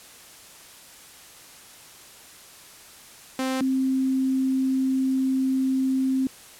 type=tone pair in turn; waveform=sawtooth / sine; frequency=261.6 / 263.4 Hz; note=C4 / C4; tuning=0 / +12 cents; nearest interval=unison; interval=12 cents; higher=second; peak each=-20 dBFS; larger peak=neither; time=3.39-3.61 / 3.61-6.27 s; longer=second; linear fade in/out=2 ms; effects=white hiss -47 dBFS RMS until 6.59 s + low-pass 12000 Hz 12 dB/octave